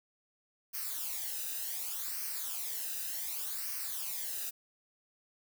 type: noise with flanger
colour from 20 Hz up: blue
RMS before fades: -38 dBFS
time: 0.73-4.51 s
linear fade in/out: 20 ms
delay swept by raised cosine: 0.27 to 0.92 ms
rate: 0.67 Hz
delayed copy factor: -0.7
effects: none